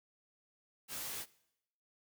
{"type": "noise with comb filter", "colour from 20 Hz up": "white", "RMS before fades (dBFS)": -42, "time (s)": [0.88, 1.26], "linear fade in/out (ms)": 50, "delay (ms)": 15, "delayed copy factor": 0.85, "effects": ["noise-tail reverb RT60 0.8 s tail -21 dB re dry"]}